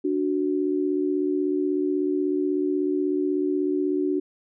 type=tone pair together; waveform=sine; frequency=293.7 / 370 Hz; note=D4 / F#4; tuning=0 / 0 cents; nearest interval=major third; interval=400 cents; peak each=-24 dBFS; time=0.04-4.2 s; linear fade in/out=10 ms; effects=none